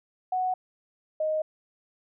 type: tone pair in turn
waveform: sine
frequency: 740 / 622.3 Hz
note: F#5 / D#5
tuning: 0 / 0 cents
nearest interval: minor third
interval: 300 cents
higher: first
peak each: -24 dBFS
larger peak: neither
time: 0.32-0.54 / 1.2-1.42 s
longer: neither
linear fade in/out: 5 ms
effects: none